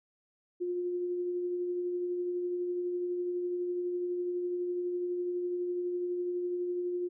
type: tone with tremolo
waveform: sine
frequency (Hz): 355.1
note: F4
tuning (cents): +29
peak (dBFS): -29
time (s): 0.6-7.09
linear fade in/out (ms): 20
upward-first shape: triangle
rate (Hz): 12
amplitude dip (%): 30
effects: none